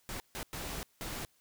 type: noise bursts at uneven times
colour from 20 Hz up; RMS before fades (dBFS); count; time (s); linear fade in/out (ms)
pink; -40; 4; 0.09-0.2 / 0.35-0.43 / 0.53-0.83 / 1.01-1.25; 0
effects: white hiss -70 dBFS RMS until 1.4 s